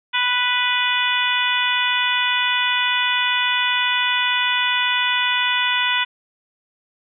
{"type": "harmonic tone", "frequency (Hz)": 493.9, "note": "B4", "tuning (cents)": 0, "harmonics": [2, 3, 4, 5, 6, 7], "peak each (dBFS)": [-24, -24, -24, -24, -24, -24], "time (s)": [0.13, 6.05], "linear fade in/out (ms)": 20, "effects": []}